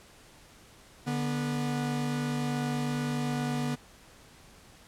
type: tone pair together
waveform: 45% pulse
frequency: 146.83 / 244.3 Hz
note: D3 / B3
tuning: 0 / -19 cents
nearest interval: major sixth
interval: 881 cents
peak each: -32 / -31 dBFS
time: 1.06-3.76 s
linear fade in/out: 20 ms
effects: pink hiss -55 dBFS RMS until 4.87 s + low-pass 11000 Hz 12 dB/octave